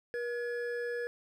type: tone pair together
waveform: triangle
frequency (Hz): 479.5 / 1696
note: A#4 / G#6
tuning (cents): +49 / +36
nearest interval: octave + minor seventh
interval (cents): 2187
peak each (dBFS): -32 / -38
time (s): 0.14-1.07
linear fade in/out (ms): 0
effects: none